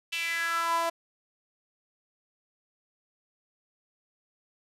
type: tone with high-pass filter sweep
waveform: sawtooth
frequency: 334.3 Hz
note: E4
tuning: 24 cents sharp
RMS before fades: -29 dBFS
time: 0.12-0.9 s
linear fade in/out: 10 ms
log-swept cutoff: 2800 to 760 Hz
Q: 5.4
effects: resampled to 32000 Hz